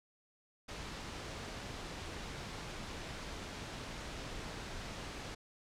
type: noise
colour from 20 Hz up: pink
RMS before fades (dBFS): -44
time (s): 0.68-5.35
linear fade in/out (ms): 10
effects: low-pass 6000 Hz 12 dB/octave